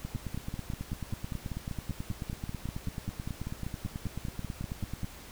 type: two click trains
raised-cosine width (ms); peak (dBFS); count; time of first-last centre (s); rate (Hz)
5; -23 / -23; 47 / 26; 0.05-5.045 / 0.15-5.033; 9.21 / 5.12
effects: added 60 Hz sine -55 dBFS peak until 5.31 s + pink hiss -49 dBFS RMS until 5.31 s